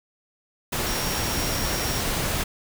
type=tone in noise; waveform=sine; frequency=5588 Hz; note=F8; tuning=in tune; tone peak=-33 dBFS; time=0.86-2.01 s; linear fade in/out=10 ms; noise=pink; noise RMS=-26 dBFS; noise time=0.72-2.44 s; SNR=-10 dB; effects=none